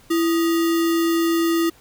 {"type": "tone with sample-and-hold", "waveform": "sine", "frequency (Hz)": 333.2, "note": "E4", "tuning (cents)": 19, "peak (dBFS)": -16, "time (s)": [0.1, 1.7], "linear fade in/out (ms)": 10, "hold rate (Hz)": 1575, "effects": ["pink hiss -52 dBFS RMS until 1.8 s"]}